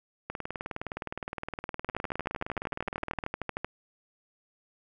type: two click trains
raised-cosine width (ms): 0.5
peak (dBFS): -19 / -16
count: 58 / 24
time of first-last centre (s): 0.3-3.238 / 1.89-3.646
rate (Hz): 19.4 / 13.1
effects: none